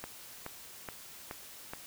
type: click train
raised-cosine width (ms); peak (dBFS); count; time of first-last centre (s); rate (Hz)
0.5; -24; 5; 0.04-1.735; 2.36
effects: white hiss -50 dBFS RMS until 1.86 s